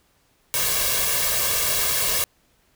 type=noise with comb filter; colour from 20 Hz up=white; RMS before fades=-22 dBFS; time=0.54-2.24 s; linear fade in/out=0 ms; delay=1.8 ms; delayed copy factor=+0.85; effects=pink hiss -63 dBFS RMS until 2.75 s